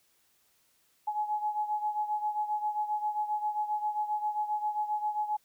sine beating tone pair, 843 / 850.5 Hz, G#5 / G#5, +26 / +41 cents, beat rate 7.5 Hz, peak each -30 / -35 dBFS, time 1.07-5.37 s, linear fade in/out 10 ms, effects white hiss -69 dBFS RMS until 5.44 s

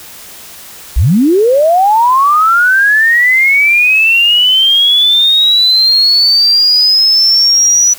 sine linear sweep, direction up, 43.91 to 5920 Hz, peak -5 dBFS, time 0.96-7.94 s, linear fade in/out 10 ms, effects white hiss -32 dBFS RMS until 7.98 s

